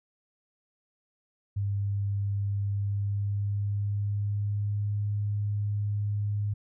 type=tone with pitch glide; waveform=sine; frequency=100.4 to 103.16 Hz; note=G2 to G#2; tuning=+42 to -11 cents; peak=-26 dBFS; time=1.56-6.54 s; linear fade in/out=10 ms; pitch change=+47 cents; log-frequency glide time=2.57-4.96 s; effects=none